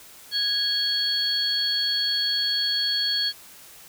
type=tone cluster; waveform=sine; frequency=1656 / 3282 / 4416 Hz; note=G#6 / G#7 / C#8; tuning=-5 / -21 / -7 cents; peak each=-32 / -27 / -23 dBFS; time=0.31-3.33 s; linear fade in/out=50 ms; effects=white hiss -47 dBFS RMS until 3.88 s